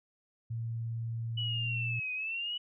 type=tone with pitch glide; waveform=sine; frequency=114.8 to 117.96 Hz; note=A#2 to A#2; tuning=-26 to +21 cents; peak=-33 dBFS; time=0.5-2 s; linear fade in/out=10 ms; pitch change=+47 cents; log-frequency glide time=1.46-1.74 s
type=linear two-way sweep; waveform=sine; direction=down then up; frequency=2960 to 2489 to 2960 Hz; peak=-33 dBFS; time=1.37-2.58 s; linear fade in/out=10 ms; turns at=2.13 s
effects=none